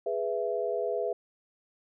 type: chord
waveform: sine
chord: E major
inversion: first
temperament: equal with one note detuned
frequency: 415.3 / 493.9 / 665 Hz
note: G#4 / B4 / E5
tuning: 0 / 0 / +15 cents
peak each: -32 dBFS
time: 0.06-1.13 s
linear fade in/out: 5 ms
effects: none